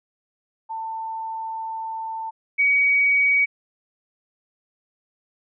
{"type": "tone pair in turn", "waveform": "sine", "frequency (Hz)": [893, 2259], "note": ["A5", "C#7"], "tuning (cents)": [25, 32], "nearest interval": "octave + major third", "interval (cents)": 1607, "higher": "second", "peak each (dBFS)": [-27, -15], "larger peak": "second", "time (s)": [[0.69, 2.31], [2.58, 3.46]], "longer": "first", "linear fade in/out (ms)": 20, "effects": []}